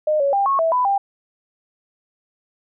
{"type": "tone with pitch steps", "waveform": "sine", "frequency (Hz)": [612, 559, 796, 1096, 654, 997, 794], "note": ["D#5", "C#5", "G5", "C#6", "E5", "B5", "G5"], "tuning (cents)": [-29, 14, 26, -20, -14, 16, 22], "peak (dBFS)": -15, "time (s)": [0.07, 0.98], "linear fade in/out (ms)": 5, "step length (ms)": 130, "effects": []}